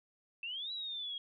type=exponential two-way sweep; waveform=sine; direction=up then down; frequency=2637 to 3951 to 3260 Hz; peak=-38 dBFS; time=0.43-1.18 s; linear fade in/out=2 ms; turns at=0.72 s; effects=none